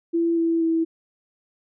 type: tone with pitch steps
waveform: sine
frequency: 335.6 / 331.4 / 327.2 Hz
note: E4 / E4 / E4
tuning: +31 / +9 / -13 cents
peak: -18 dBFS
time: 0.13-0.85 s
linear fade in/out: 20 ms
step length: 240 ms
effects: none